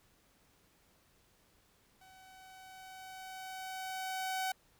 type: tone with level ramp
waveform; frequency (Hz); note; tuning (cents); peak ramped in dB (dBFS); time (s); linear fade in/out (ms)
sawtooth; 755; F#5; +35; -54 to -29; 2.01-4.52; 5
effects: pink hiss -69 dBFS RMS until 4.79 s